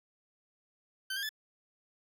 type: tone with pitch steps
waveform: 20% pulse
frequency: 1540 / 1612 / 1733 Hz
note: G6 / G6 / A6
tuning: -31 / +48 / -27 cents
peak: -29 dBFS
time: 1.1-1.292 s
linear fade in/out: 5 ms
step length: 64 ms
effects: none